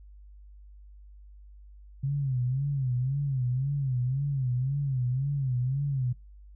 sine tone with vibrato, 132.8 Hz, C3, 26 cents sharp, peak -25 dBFS, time 2.03-6.13 s, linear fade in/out 10 ms, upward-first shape sine, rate 1.9 Hz, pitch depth 130 cents each way, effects noise-tail reverb RT60 0.2 s tail -21 dB re dry + added 50 Hz sine -47 dBFS peak until 6.55 s

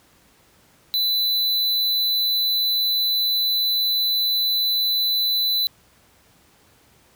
square tone, 3997 Hz, B7, 20 cents sharp, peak -19 dBFS, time 0.94-5.67 s, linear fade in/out 0 ms, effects pink hiss -56 dBFS RMS until 7.15 s + high-pass 60 Hz 12 dB/octave

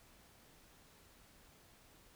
silence, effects pink hiss -64 dBFS RMS until 2.15 s

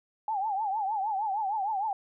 sine tone with vibrato, 824 Hz, G#5, 14 cents flat, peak -27 dBFS, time 0.28-1.93 s, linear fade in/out 2 ms, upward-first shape triangle, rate 6.5 Hz, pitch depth 170 cents each way, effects none

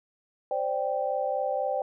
sine chord, C suspended second, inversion none, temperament equal, 523.3 / 587.3 / 784 Hz, C5 / D5 / G5, 0 / 0 / 0 cents, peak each -30 dBFS, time 0.51-1.82 s, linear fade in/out 2 ms, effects none

